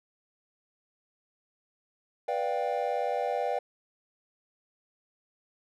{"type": "chord", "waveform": "triangle", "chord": "G dominant seventh", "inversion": "first", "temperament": "just", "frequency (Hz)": [490, 588, 705.6, 784], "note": ["B4", "D5", "F5", "G5"], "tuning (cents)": [-14, 2, 18, 0], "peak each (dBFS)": -31, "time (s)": [2.28, 3.59], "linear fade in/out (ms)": 5, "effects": []}